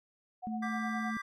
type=tone with tremolo; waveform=sine; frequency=735 Hz; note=F#5; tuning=12 cents flat; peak=-37 dBFS; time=0.42-1.12 s; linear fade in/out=20 ms; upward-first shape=sine; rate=9.6 Hz; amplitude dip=75%
type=tone; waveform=sine; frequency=220 Hz; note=A3; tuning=in tune; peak=-34 dBFS; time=0.47-1.17 s; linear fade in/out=0 ms
type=chord; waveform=triangle; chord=G major; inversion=second; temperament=equal with one note detuned; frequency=1174.7 / 1595.4 / 1975.5 Hz; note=D6 / G6 / B6; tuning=0 / +30 / 0 cents; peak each=-38 / -40 / -40 dBFS; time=0.62-1.22 s; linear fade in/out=10 ms
effects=none